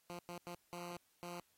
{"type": "tone bursts at uneven times", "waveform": "10% pulse", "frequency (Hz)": 174.61, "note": "F3", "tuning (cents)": 0, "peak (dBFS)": -37, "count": 5, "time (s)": [[0.1, 0.19], [0.29, 0.38], [0.47, 0.55], [0.73, 0.97], [1.23, 1.4]], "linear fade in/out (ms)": 0, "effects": ["white hiss -75 dBFS RMS until 1.57 s", "AAC 48 kbps"]}